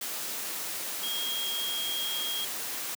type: tone in noise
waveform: sine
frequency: 3255 Hz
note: G#7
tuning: 36 cents flat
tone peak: -31 dBFS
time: 1.03-2.45 s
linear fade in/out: 5 ms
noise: white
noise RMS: -35 dBFS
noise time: 0.01-2.95 s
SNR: +1 dB
effects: high-pass 200 Hz 12 dB/octave